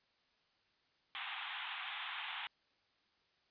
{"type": "band-pass noise", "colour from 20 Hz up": "white", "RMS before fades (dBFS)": -44, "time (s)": [1.15, 2.47], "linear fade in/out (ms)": 0, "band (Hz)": [740, 3600], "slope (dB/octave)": 96, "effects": ["white hiss -75 dBFS RMS until 3.5 s", "resampled to 11025 Hz"]}